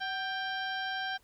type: harmonic tone with a mistuned harmonic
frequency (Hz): 789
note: G5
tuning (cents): +11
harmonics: 1 / 2 / 3 / 4 / 5 / 6 / 7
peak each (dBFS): -37 / -35 / -50 / -41 / -47 / -51 / -49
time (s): 0-1.18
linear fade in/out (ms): 20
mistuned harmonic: 1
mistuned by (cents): -68
effects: pink hiss -66 dBFS RMS until 1.23 s